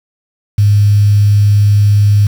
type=tone with quantisation; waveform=sine; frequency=102.9 Hz; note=G#2; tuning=16 cents flat; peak=-5 dBFS; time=0.58-2.27 s; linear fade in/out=5 ms; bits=5; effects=none